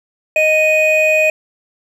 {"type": "tone pair together", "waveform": "triangle", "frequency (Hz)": [622.2, 2489], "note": ["D#5", "D#7"], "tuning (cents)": [0, 0], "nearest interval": "2 octaves", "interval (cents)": 2400, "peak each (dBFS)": -11, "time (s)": [0.36, 1.3], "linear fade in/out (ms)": 2, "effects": []}